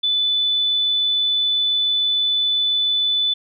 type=tone; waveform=sine; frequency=3493 Hz; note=A7; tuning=13 cents flat; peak=-16 dBFS; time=0.03-3.34 s; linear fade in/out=10 ms; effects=none